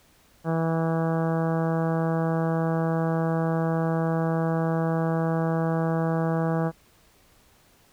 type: harmonic tone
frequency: 163.4 Hz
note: E3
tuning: 15 cents flat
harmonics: 1 / 2 / 3 / 4 / 5 / 6 / 7 / 8 / 9 / 10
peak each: -24 / -31 / -30 / -32 / -34 / -41 / -38 / -43 / -42 / -44 dBFS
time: 0.44-6.72 s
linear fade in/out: 50 ms
effects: pink hiss -59 dBFS RMS until 7.92 s